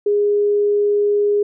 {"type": "tone", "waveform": "sine", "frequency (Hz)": 411.6, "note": "G#4", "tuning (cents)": -16, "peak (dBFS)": -13, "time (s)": [0.06, 1.43], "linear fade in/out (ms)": 5, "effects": []}